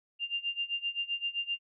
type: tone with tremolo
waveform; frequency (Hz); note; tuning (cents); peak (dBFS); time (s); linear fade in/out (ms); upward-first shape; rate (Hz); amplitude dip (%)
sine; 2794; F7; 0; -28; 0.19-1.59; 50; sine; 7.7; 90
effects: none